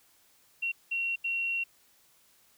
sine tone bursts at uneven times, 2737 Hz, F7, 36 cents flat, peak -28 dBFS, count 3, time 0.62-0.72 / 0.91-1.16 / 1.24-1.64 s, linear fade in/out 10 ms, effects white hiss -64 dBFS RMS until 2.57 s

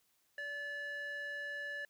square tone with band-pass filter, 577 Hz, D5, 31 cents flat, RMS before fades -42 dBFS, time 0.38-1.85 s, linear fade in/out 2 ms, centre 1700 Hz, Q 3.3, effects white hiss -75 dBFS RMS until 1.89 s

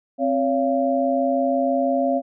sine tone cluster, 263.9 / 562 / 688 Hz, C4 / C#5 / F5, +15 / +24 / -26 cents, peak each -22 dBFS, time 0.18-2.22 s, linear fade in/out 50 ms, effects none

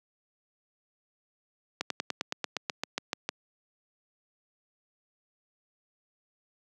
slowing click train, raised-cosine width 0.2 ms, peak -12 dBFS, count 13, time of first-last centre 1.81-3.29 s, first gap 93 ms, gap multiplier 1.05, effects high-pass 200 Hz 12 dB/octave

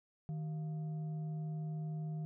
sine tone with frequency modulation, 155.56 Hz, D#3, in tune, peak -37 dBFS, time 0.29-2.25 s, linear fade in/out 0 ms, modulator 541 Hz, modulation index 0.21, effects none

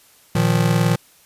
square chord, Bb suspended fourth, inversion none, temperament just, 116.54 / 155.39 / 174.81 Hz, Bb2 / Eb3 / F3, 0 / -2 / +2 cents, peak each -20 dBFS, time 0.35-0.96 s, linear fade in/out 5 ms, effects white hiss -52 dBFS RMS until 1.25 s + resampled to 32000 Hz

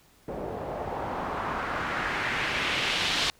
white noise with low-pass filter sweep, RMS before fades -30 dBFS, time 0.28-3.3 s, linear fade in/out 0 ms, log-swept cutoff 500 to 4000 Hz, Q 1.7, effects pink hiss -60 dBFS RMS until 3.39 s

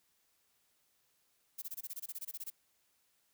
violet noise bursts, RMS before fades -42 dBFS, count 15, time 1.58-2.503 s, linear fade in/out 10 ms, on 41 ms, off 22 ms, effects white hiss -75 dBFS RMS until 3.33 s

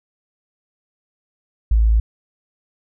sine tone, 55 Hz, A1, in tune, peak -11 dBFS, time 1.71-2 s, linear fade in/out 5 ms, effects none

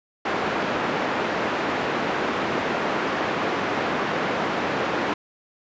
pink band-pass noise, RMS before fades -25 dBFS, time 0.25-5.14 s, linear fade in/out 5 ms, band 270 to 2000 Hz, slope 12 dB/octave, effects resampled to 16000 Hz

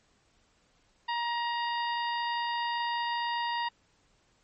harmonic tone with a mistuned harmonic, 945 Hz, A#5, 23 cents sharp, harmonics 1 / 2 / 3 / 4 / 5, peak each -30 / -36 / -40 / -42 / -44 dBFS, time 1.08-3.69 s, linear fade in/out 10 ms, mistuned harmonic 4, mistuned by -43 cents, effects pink hiss -68 dBFS RMS until 4.43 s + MP3 32 kbps

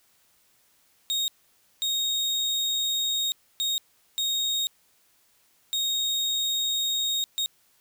35% pulse tone bursts at uneven times, 3729 Hz, A#7, in tune, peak -22 dBFS, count 6, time 1.1-1.28 / 1.82-3.32 / 3.6-3.78 / 4.18-4.67 / 5.73-7.24 / 7.38-7.46 s, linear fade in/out 0 ms, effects white hiss -64 dBFS RMS until 7.8 s

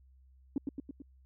sine tone with echo, 277.3 Hz, C#4, 1 cent sharp, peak -27 dBFS, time 0.56-0.58 s, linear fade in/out 2 ms, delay 110 ms, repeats 4, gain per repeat -4 dB, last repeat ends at 1.02 s, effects tanh soft clip ceiling -23 dBFS + added 65 Hz sine -58 dBFS peak until 1.25 s

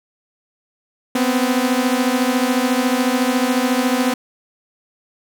sawtooth beating tone pair, 246.9 / 260.9 Hz, B3 / C4, 0 / -5 cents, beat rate 14 Hz, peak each -14 / -15 dBFS, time 1.15-4.14 s, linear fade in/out 5 ms, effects none

